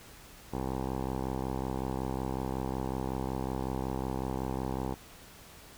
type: tone with low-pass filter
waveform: 10% pulse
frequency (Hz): 65.41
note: C2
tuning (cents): 0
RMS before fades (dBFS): -34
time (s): 0.52-4.95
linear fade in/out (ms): 20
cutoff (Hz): 770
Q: 3
effects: pink hiss -52 dBFS RMS until 5.77 s